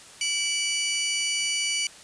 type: tone pair together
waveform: 20% pulse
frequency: 2300 / 2948 Hz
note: D7 / F#7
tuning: -37 / -7 cents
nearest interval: major third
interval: 430 cents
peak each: -22 dBFS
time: 0.21-1.87 s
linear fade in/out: 2 ms
effects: white hiss -47 dBFS RMS until 2.03 s + resampled to 22050 Hz